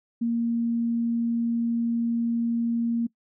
sine tone, 233.1 Hz, A#3, in tune, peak -22 dBFS, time 0.21-3.07 s, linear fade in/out 10 ms, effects noise-tail reverb RT60 0.1 s tail -22 dB re dry

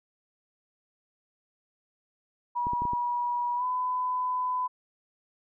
sine tone with pitch glide, 967 to 1004 Hz, B5 to B5, -37 to +28 cents, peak -26 dBFS, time 2.55-4.68 s, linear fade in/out 20 ms, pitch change +65 cents, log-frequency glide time 3.56-3.64 s
clicks, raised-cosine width 3 ms, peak -24 dBFS, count 5, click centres 2.669 / 2.734 / 2.82 / 2.853 / 2.934 s
effects none

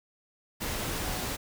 sine tone in noise, 740 Hz, F#5, in tune, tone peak -43 dBFS, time 1.03-1.27 s, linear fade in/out 20 ms, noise pink, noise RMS -33 dBFS, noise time 0.6-1.37 s, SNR -13 dB, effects none

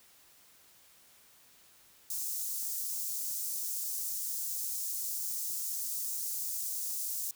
white high-pass noise, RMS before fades -36 dBFS, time 2.1-7.31 s, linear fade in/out 2 ms, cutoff 5800 Hz, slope 24 dB/octave, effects white hiss -61 dBFS RMS until 7.35 s

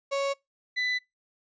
35% pulse tone pair in turn, 554.4 / 1995.2 Hz, C#5 / B6, 0 / +17 cents, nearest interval octave + minor seventh, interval 2217 cents, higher second, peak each -24 dBFS, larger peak neither, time 0.11-0.34 / 0.76-0.99 s, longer neither, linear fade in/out 20 ms, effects noise-tail reverb RT60 0.2 s tail -25 dB re dry + resampled to 16000 Hz

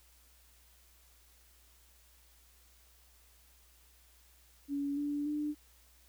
sine tone with pitch steps, 283 / 290.3 / 297.8 Hz, C#4 / D4 / D4, +36 / -20 / +24 cents, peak -32 dBFS, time 4.68-5.55 s, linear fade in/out 50 ms, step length 290 ms, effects added 60 Hz sine -64 dBFS peak until 6.08 s + white hiss -65 dBFS RMS until 6.08 s

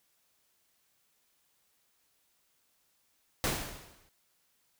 pink noise with exponential decay, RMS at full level -28 dBFS, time 3.44-4.09 s, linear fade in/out 0 ms, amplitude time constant 140 ms, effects white hiss -73 dBFS RMS until 4.79 s

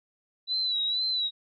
sine tone with vibrato, 3951 Hz, B7, in tune, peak -25 dBFS, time 0.47-1.31 s, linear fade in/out 50 ms, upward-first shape sine, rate 2.1 Hz, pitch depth 64 cents each way, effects none

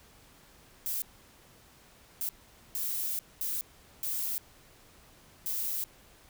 violet noise bursts at uneven times, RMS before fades -33 dBFS, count 6, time 0.86-1.02 / 2.21-2.29 / 2.75-3.19 / 3.41-3.61 / 4.03-4.38 / 5.46-5.84 s, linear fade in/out 0 ms, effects pink hiss -58 dBFS RMS until 6.29 s

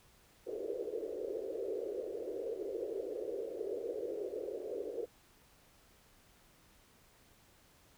pink band-pass noise, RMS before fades -40 dBFS, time 0.46-5.06 s, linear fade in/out 20 ms, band 380 to 510 Hz, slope 48 dB/octave, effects pink hiss -65 dBFS RMS until 7.97 s

